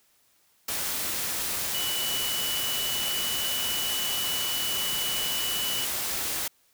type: tone in noise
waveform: sine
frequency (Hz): 2960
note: F#7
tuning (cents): 0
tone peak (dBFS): -30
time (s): 1.74-5.85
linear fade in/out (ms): 5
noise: white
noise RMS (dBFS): -30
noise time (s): 0.68-6.48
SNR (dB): -3
effects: white hiss -65 dBFS RMS until 6.73 s